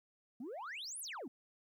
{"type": "exponential two-way sweep", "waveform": "sine", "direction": "up then down", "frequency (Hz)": [220, 11790, 220], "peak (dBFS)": -40, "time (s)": [0.4, 1.28], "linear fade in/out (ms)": 5, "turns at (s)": 1, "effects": ["tanh soft clip ceiling -41 dBFS", "13-bit"]}